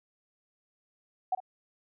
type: tone with echo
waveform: sine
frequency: 746 Hz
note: F#5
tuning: 14 cents sharp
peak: -24 dBFS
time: 1.32-1.35 s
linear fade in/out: 5 ms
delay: 53 ms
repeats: 1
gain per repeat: -15 dB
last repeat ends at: 1.403 s
effects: none